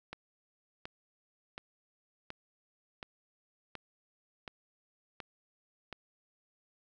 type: click train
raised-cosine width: 0.3 ms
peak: -25 dBFS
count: 9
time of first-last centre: 0.13-5.927 s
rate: 1.38 Hz
effects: none